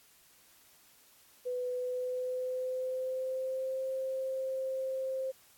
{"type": "tone with pitch glide", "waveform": "sine", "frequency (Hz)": [498, 526.7], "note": ["B4", "C5"], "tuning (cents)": [14, 11], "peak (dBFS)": -32, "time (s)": [1.45, 5.32], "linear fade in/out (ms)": 20, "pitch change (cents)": 97, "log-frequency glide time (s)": [1.69, 3.84], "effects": ["white hiss -62 dBFS RMS until 5.57 s", "AAC 64 kbps"]}